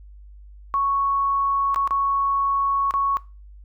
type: tone with dropouts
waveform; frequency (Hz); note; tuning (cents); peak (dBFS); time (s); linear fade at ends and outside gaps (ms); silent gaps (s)
sine; 1108.7; C#6; 0; -18; 0.74-3.17; 0; 1.745-1.76 / 1.875-1.908 / 2.909-2.939
effects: noise-tail reverb RT60 0.3 s tail -20 dB re dry + added 50 Hz sine -41 dBFS peak until 3.64 s